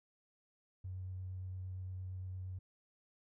triangle tone with vibrato, 92.7 Hz, F#2, 4 cents sharp, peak -37 dBFS, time 0.84-2.59 s, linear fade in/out 10 ms, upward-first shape sine, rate 8.7 Hz, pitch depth 11 cents each way, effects tanh soft clip ceiling -39 dBFS

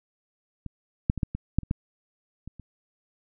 clicks, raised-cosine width 5 ms, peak -23 / -8 / -18 / -11 / -18 / -8 / -28 / -13 / -26 / -30 dBFS, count 10, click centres 0.663 / 1.099 / 1.177 / 1.232 / 1.35 / 1.586 / 1.633 / 1.711 / 2.476 / 2.597 s, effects none

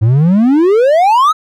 triangle exponential sweep, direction up, 103.9 to 1318.5 Hz, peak -4 dBFS, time 0.01-1.33 s, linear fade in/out 20 ms, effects none

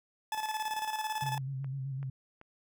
40% pulse tone with tremolo, 865 Hz, A5, 30 cents flat, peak -30 dBFS, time 0.32-1.38 s, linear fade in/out 2 ms, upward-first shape square, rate 18 Hz, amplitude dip 55%
sine tone with vibrato, 134.8 Hz, C#3, 48 cents flat, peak -34 dBFS, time 1.22-2.1 s, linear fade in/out 5 ms, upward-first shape square, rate 7.9 Hz, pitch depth 42 cents each way
click train, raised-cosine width 0.5 ms, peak -36 dBFS, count 4, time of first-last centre 1.26-2.414 s, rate 2.6 Hz
effects none

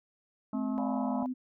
harmonic tone, 214.6 Hz, A3, 43 cents flat, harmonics 1 / 3 / 4 / 5 / 6, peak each -34 / -44 / -46 / -48 / -50 dBFS, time 0.53-1.23 s, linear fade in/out 2 ms
sine tone with pitch glide, 261.6 to 254.7 Hz, C4 to C4, 0 to -46 cents, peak -31 dBFS, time 0.53-1.34 s, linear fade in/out 20 ms, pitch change -46 cents, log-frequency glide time 0.78-1.14 s
sine chord, D diminished seventh, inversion none, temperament equal, 587.3 / 698.5 / 830.6 / 987.8 Hz, D5 / F5 / Ab5 / Cb6, 0 / 0 / 0 / 0 cents, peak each -41 / -39 / -41 / -41 dBFS, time 0.78-1.26 s, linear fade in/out 0 ms
effects none

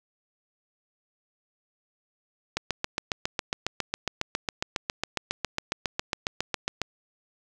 click train, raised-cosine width 0.2 ms, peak -9 dBFS, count 32, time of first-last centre 2.57-6.817 s, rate 7.3 Hz, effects none

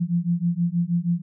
sine beating tone pair, 169.3 / 175.6 Hz, E3 / F3, +46 / +10 cents, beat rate 6.3 Hz, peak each -23 dBFS, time 0-1.22 s, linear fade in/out 20 ms, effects none

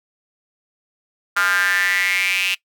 square tone with high-pass filter sweep, 93.4 Hz, F#2, 17 cents sharp, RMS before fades -19 dBFS, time 1.36-2.55 s, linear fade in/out 10 ms, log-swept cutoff 1400 to 2700 Hz, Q 7, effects noise-tail reverb RT60 0.1 s tail -20 dB re dry

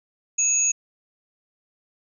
sine tone pair together, 2600 / 6682 Hz, E7 / G#8, -24 / +10 cents, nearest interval octave + major third, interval 1634 cents, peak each -30 / -18 dBFS, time 0.38-0.72 s, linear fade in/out 10 ms, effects none

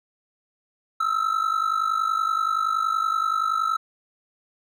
triangle ring-modulated tone, 1314 Hz, E6, 6 cents flat, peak -16 dBFS, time 1-3.77 s, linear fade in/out 5 ms, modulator 25.3 Hz, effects none

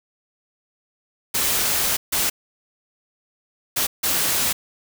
white noise bursts at uneven times, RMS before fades -21 dBFS, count 4, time 1.34-1.97 / 2.12-2.3 / 3.76-3.87 / 4.03-4.53 s, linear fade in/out 10 ms, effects none

